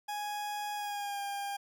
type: tone with pitch glide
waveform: 40% pulse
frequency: 831 to 803.2 Hz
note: G#5 to G5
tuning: +1 to +42 cents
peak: -34 dBFS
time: 0.08-1.57 s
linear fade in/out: 10 ms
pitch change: -59 cents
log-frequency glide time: 0.75-1.2 s
effects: 12-bit